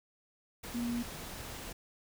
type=tone in noise; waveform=sine; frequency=238.2 Hz; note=A#3; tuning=38 cents sharp; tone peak=-32 dBFS; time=0.74-1.03 s; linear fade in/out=10 ms; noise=pink; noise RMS=-44 dBFS; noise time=0.63-1.73 s; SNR=+9 dB; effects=none